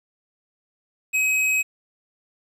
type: tone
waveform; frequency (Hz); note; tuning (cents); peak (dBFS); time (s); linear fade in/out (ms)
square; 2540; D#7; +35; -19; 1.13-1.63; 20
effects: low-pass 12000 Hz 12 dB/octave + 9-bit